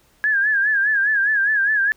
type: tone with vibrato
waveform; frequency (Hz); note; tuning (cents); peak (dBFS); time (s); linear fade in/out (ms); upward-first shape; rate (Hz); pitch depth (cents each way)
sine; 1661.2; G#6; 0; -15; 0.24-1.92; 0; sine; 4.9; 93
effects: pink hiss -58 dBFS RMS until 1.96 s